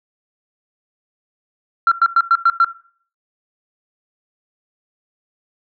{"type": "tone bursts", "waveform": "sine", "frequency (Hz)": 1365, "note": "F6", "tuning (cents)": -40, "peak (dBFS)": -7, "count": 6, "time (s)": [1.87, 2.646], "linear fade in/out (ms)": 2, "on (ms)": 46, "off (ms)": 100, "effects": ["noise-tail reverb RT60 0.5 s tail -18 dB re dry", "tanh soft clip ceiling -5 dBFS"]}